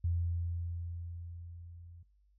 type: tone with level ramp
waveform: sine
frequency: 85.6 Hz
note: F2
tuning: 34 cents flat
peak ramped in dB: -28 to -50 dBFS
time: 0.04-2.03 s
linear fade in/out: 5 ms
effects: noise-tail reverb RT60 0.3 s tail -23 dB re dry + added 50 Hz sine -65 dBFS peak until 2.38 s